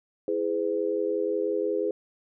sine chord, E major, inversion none, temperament equal with one note detuned, 329.6 / 415.3 / 506.3 Hz, E4 / G#4 / B4, 0 / 0 / +43 cents, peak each -31 / -27 / -29 dBFS, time 0.28-1.91 s, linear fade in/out 2 ms, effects none

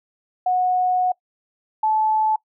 sine tone pair in turn, 732 / 868.1 Hz, F#5 / A5, -19 / -24 cents, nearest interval minor third, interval 295 cents, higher second, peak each -16 dBFS, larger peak neither, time 0.46-1.12 / 1.83-2.36 s, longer first, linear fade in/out 5 ms, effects noise-tail reverb RT60 0.1 s tail -23 dB re dry

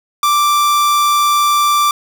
45% pulse tone, 1174.7 Hz, D6, in tune, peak -10 dBFS, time 0.23-1.91 s, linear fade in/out 2 ms, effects none

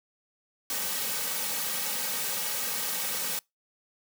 white noise with comb filter, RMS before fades -31 dBFS, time 0.7-3.39 s, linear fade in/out 2 ms, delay 2.9 ms, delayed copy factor -0.85, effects noise-tail reverb RT60 0.2 s tail -26 dB re dry + high-pass 200 Hz 12 dB/octave

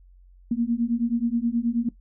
sine beating tone pair, 230 / 239.4 Hz, A#3 / A#3, -23 / +46 cents, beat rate 9.4 Hz, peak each -24 dBFS, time 0.51-1.89 s, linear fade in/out 5 ms, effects noise-tail reverb RT60 0.1 s tail -17 dB re dry + added 45 Hz sine -49 dBFS peak until 2 s

